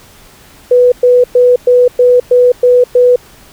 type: tone bursts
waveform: sine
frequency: 493.9 Hz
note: B4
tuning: in tune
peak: -3 dBFS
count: 8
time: 0.71-3.16 s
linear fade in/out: 5 ms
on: 210 ms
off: 110 ms
effects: pink hiss -40 dBFS RMS until 3.52 s